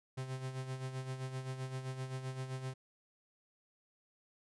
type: tone with tremolo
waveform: 45% pulse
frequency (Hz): 130.81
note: C3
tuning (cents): 0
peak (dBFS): -37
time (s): 0.17-2.74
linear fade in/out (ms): 10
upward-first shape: sine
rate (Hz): 7.7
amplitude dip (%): 60
effects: resampled to 24000 Hz